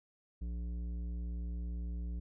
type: tone with tanh clipping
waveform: triangle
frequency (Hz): 58.9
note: A#1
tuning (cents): +19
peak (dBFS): -38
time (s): 0.41-2.2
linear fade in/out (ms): 10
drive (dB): 15
effects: none